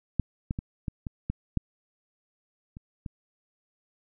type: clicks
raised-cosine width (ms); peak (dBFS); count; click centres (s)
5; -11 / -16 / -19 / -18 / -21 / -16 / -12 / -29 / -23; 9; 0.197 / 0.509 / 0.589 / 0.882 / 1.068 / 1.3 / 1.573 / 2.769 / 3.062
effects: none